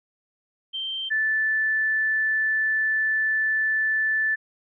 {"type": "tone pair in turn", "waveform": "sine", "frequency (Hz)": [3136, 1753.9], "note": ["G7", "A6"], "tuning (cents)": [0, -6], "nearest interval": "minor seventh", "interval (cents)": 1006, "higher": "first", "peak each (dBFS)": [-27, -20], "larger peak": "second", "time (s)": [[0.73, 1.1], [1.1, 4.36]], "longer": "second", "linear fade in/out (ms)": 20, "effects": []}